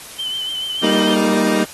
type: tone with vibrato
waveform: sine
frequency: 3073 Hz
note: G7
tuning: 35 cents flat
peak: -21 dBFS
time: 0.18-1.16 s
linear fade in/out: 20 ms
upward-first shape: sine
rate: 6.8 Hz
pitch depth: 41 cents each way
type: chord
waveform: 30% pulse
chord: Eb major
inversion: first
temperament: equal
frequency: 196 / 233.1 / 311.1 Hz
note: G3 / Bb3 / Eb4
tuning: 0 / 0 / 0 cents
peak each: -17 dBFS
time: 0.82-1.65 s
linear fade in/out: 20 ms
effects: white hiss -36 dBFS RMS until 1.73 s + AAC 32 kbps